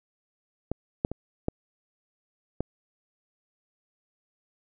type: clicks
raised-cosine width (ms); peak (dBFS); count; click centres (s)
2; -15 / -10 / -19 / -12 / -14; 5; 0.716 / 1.049 / 1.116 / 1.484 / 2.606
effects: none